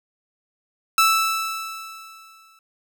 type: tone with exponential decay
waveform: sawtooth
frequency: 1318 Hz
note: E6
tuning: 1 cent flat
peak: -9 dBFS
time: 0.98-2.59 s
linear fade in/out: 2 ms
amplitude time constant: 350 ms
effects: none